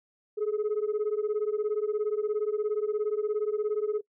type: beating tone pair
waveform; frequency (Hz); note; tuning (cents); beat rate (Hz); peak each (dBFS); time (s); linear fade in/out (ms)
sine; 415.3 / 432.3; G#4 / A4; 0 / -31; 17; -27; 0.37-4.01; 20
effects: noise-tail reverb RT60 0.1 s tail -21 dB re dry + tanh soft clip ceiling -23 dBFS